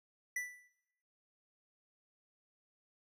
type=tone with exponential decay; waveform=square; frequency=1975.5 Hz; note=B6; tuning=in tune; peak=-34 dBFS; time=0.36-0.68 s; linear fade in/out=5 ms; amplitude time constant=69 ms; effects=noise-tail reverb RT60 0.9 s tail -20 dB re dry + resampled to 32000 Hz